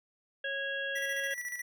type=harmonic tone; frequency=550 Hz; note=C#5; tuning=14 cents flat; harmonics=1 / 3 / 5 / 6; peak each=-39 / -34 / -44 / -42 dBFS; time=0.44-1.34 s; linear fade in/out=5 ms
type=tone with tremolo; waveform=square; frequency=1952 Hz; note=B6; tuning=21 cents flat; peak=-35 dBFS; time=0.95-1.62 s; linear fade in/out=10 ms; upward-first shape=square; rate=14 Hz; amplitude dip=55%
effects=none